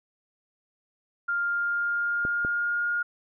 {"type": "tone with pitch glide", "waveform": "sine", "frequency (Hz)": [1400, 1422.8], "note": ["F6", "F6"], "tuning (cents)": [4, 32], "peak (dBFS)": -24, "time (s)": [1.28, 3.03], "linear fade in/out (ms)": 10, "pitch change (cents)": 28, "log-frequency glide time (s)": [1.38, 2.9]}
{"type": "clicks", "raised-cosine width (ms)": 2, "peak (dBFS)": -20, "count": 2, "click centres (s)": [2.251, 2.449]}
{"effects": []}